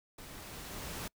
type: noise with level ramp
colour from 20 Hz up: pink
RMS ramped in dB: -50 to -40 dBFS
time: 0.18-1.08 s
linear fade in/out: 5 ms
effects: noise-tail reverb RT60 0.1 s tail -26 dB re dry